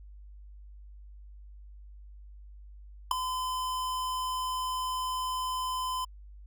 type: tone with ADSR envelope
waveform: square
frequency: 1020 Hz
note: C6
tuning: 44 cents flat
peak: -18 dBFS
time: 3.11-6.05 s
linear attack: 4 ms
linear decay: 3 ms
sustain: -13 dB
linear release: 8 ms
effects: added 50 Hz sine -46 dBFS peak until 6.46 s